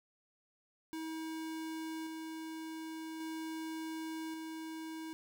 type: tone with tremolo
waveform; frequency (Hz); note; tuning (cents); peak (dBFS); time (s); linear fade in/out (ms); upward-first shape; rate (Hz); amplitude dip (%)
square; 320; D#4; +49; -40; 0.93-5.13; 0; square; 0.44; 25
effects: none